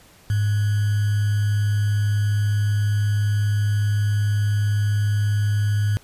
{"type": "tone with sample-and-hold", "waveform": "sine", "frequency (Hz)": 103.83, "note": "G#2", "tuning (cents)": 0, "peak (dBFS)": -17, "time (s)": [0.3, 5.97], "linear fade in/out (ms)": 0, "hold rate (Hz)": 1575, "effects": ["pink hiss -51 dBFS RMS until 6.03 s", "resampled to 32000 Hz"]}